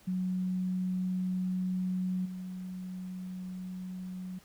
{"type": "tone with level steps", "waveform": "sine", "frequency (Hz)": 184.2, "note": "F#3", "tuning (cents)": -7, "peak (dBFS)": [-29, -37], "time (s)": [0.07, 4.39], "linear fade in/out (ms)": 10, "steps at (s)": 2.25, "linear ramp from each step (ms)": 10, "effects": ["pink hiss -60 dBFS RMS until 4.44 s"]}